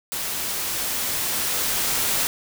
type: noise with level ramp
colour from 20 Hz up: white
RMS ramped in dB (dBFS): -28 to -22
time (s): 0.12-2.27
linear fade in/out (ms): 0
effects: none